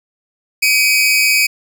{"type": "tone pair together", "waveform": "sawtooth", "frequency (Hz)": [2293, 2509], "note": ["D7", "D#7"], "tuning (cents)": [-42, 14], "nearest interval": "major second", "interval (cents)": 156, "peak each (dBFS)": -10, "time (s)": [0.62, 1.47], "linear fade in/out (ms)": 10, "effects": []}